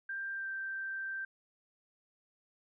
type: tone with pitch glide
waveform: sine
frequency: 1584 to 1566.7 Hz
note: G6 to G6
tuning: +18 to -1 cents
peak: -36 dBFS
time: 0.09-1.25 s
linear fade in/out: 5 ms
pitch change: -19 cents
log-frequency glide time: 0.34-0.48 s
effects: none